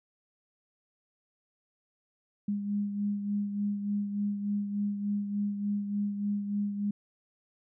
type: beating tone pair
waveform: sine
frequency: 203.7 / 207.1 Hz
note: G#3 / G#3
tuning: -33 / -5 cents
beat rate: 3.4 Hz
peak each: -29 / -38 dBFS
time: 2.48-6.91 s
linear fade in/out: 5 ms
effects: none